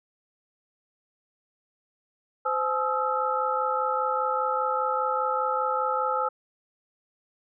sine tone cluster, 515 / 854 / 1274 / 1339 Hz, C5 / G#5 / D#6 / E6, -28 / +48 / +41 / +27 cents, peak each -29 dBFS, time 2.45-6.29 s, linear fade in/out 10 ms, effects none

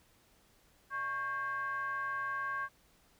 triangle ring-modulated tone, 246.5 Hz, B3, 3 cents flat, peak -29 dBFS, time 0.9-2.69 s, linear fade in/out 50 ms, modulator 1350 Hz, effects pink hiss -67 dBFS RMS until 3.19 s

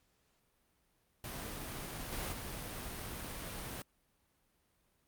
pink noise with level steps, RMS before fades -43 / -39 / -43 dBFS, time 1.24-3.82 s, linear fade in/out 2 ms, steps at 2.12 / 2.32 s, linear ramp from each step 10 ms, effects pink hiss -75 dBFS RMS until 5.07 s + Opus 48 kbps

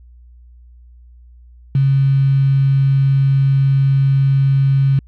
sine tone with quantisation, 136.4 Hz, C#3, 28 cents flat, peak -10 dBFS, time 1.75-4.99 s, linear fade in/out 2 ms, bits 5, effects added 60 Hz sine -40 dBFS peak until 5.07 s + low-pass 2000 Hz 12 dB/octave

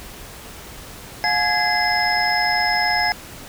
sine tone cluster, 716 / 846 / 1662 / 2053 / 5160 Hz, F5 / G#5 / G#6 / C7 / E8, +43 / +32 / +1 / -33 / -38 cents, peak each -23 dBFS, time 1.24-3.12 s, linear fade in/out 0 ms, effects pink hiss -38 dBFS RMS until 3.48 s

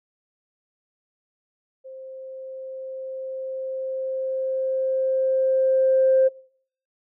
sine tone with level ramp, 526 Hz, C5, 9 cents sharp, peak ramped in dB -37 to -13 dBFS, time 1.84-6.29 s, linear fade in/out 20 ms, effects noise-tail reverb RT60 0.6 s tail -24 dB re dry + tanh soft clip ceiling -9 dBFS

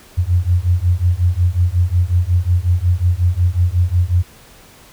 sine beating tone pair, 86 / 91.5 Hz, F2 / F#2, -26 / -19 cents, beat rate 5.5 Hz, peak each -15 dBFS, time 0.17-4.23 s, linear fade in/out 20 ms, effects pink hiss -44 dBFS RMS until 4.92 s

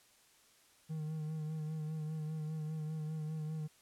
triangle tone with vibrato, 155.56 Hz, D#3, in tune, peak -35 dBFS, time 0.89-3.68 s, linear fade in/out 20 ms, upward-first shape sine, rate 5 Hz, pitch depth 33 cents each way, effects white hiss -66 dBFS RMS until 3.81 s + low-pass 11000 Hz 12 dB/octave

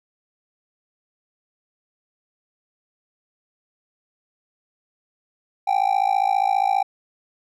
triangle tone with amplitude modulation, 784 Hz, G5, in tune, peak -11 dBFS, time 5.67-6.83 s, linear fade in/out 10 ms, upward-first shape sine, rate 54.9 Hz, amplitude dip 100%, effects none

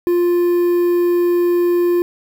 triangle tone with quantisation, 350 Hz, F4, 4 cents sharp, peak -10 dBFS, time 0.07-2.02 s, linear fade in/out 0 ms, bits 6, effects none

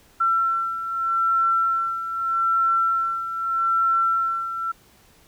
sine beating tone pair, 1348 / 1348.81 Hz, E6 / E6, +38 / +39 cents, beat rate 0.81 Hz, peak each -26 / -20 dBFS, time 0.2-4.72 s, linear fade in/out 10 ms, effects pink hiss -55 dBFS RMS until 5.27 s

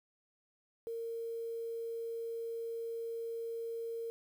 sine tone with quantisation, 460 Hz, A#4, 23 cents flat, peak -37 dBFS, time 0.87-4.1 s, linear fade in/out 0 ms, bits 10, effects none

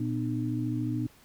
sine tone cluster, 119.7 / 249.6 / 303.5 Hz, A#2 / B3 / D#4, +46 / +19 / -43 cents, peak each -31 / -33 / -32 dBFS, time 0-1.07 s, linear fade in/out 5 ms, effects pink hiss -58 dBFS RMS until 1.24 s

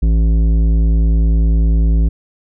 sine tone with tanh clipping, 55 Hz, A1, in tune, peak -11 dBFS, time 0.02-2.09 s, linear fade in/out 10 ms, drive 12 dB, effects none

